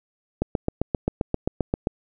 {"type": "click train", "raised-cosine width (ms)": 2, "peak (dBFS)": -8, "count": 12, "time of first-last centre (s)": [0.42, 1.871], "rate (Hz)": 7.58, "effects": []}